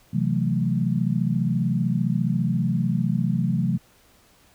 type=chord; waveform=sine; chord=F# half-diminished seventh; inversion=second; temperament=equal; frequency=130.81 / 164.81 / 185 / 220 Hz; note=C3 / E3 / F#3 / A3; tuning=0 / 0 / 0 / 0 cents; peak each=-25 / -25 / -25 / -27 dBFS; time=0.13-3.78 s; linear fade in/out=10 ms; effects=pink hiss -57 dBFS RMS until 4.54 s